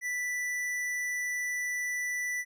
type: tone with tanh clipping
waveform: sine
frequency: 1975.5 Hz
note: B6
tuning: in tune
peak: -32 dBFS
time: 0.01-2.45 s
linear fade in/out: 50 ms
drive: 15 dB
effects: none